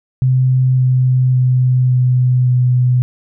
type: tone with pitch steps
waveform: sine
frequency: 129 / 128.03 / 127.08 / 126.13 / 125.18 Hz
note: C3 / C3 / B2 / B2 / B2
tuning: -24 / -37 / +50 / +37 / +24 cents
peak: -9 dBFS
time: 0.22-3.02 s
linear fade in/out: 0 ms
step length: 560 ms
effects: none